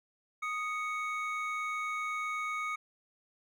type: tone pair together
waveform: triangle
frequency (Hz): 1244.5 / 2223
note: D#6 / C#7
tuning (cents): 0 / +4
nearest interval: minor seventh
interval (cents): 1004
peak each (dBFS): -33 / -35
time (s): 0.42-2.76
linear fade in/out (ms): 10
effects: none